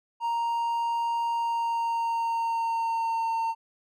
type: tone with pitch glide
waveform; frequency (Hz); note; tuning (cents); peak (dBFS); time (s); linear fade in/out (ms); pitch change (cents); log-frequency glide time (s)
triangle; 932.3 to 909.4; A#5 to A#5; 0 to -43; -23; 0.2-3.55; 50; -43; 1.29-3.31
effects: none